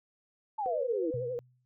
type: exponential sweep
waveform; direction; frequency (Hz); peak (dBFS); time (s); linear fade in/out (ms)
sine; down; 892 to 305; -30; 0.58-1.11; 10
type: tone with vibrato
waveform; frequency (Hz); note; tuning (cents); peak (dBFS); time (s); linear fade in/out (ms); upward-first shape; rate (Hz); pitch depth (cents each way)
sine; 493; B4; -3; -32; 0.66-1.39; 0; triangle; 11; 100
type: tone with exponential decay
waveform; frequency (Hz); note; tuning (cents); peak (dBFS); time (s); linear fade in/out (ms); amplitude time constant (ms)
sine; 125.2; B2; +24; -33; 1.14-1.65; 0; 110
effects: none